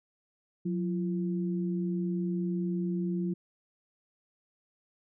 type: tone pair together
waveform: sine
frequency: 180.49 / 341.1 Hz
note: F#3 / F4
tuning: -43 / -41 cents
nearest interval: major seventh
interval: 1102 cents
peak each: -29 / -35 dBFS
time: 0.65-3.34 s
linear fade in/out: 10 ms
effects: none